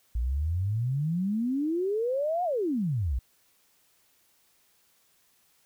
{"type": "exponential two-way sweep", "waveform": "sine", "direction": "up then down", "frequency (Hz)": [55.5, 738, 55.5], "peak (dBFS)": -25, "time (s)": [0.15, 3.19], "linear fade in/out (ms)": 5, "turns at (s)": 2.44, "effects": ["white hiss -66 dBFS RMS until 5.65 s"]}